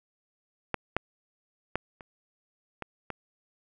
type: clicks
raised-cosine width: 0.5 ms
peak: -12 / -10 / -12 / -29 / -20 / -19 dBFS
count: 6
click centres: 0.743 / 0.966 / 1.756 / 2.008 / 2.823 / 3.103 s
effects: none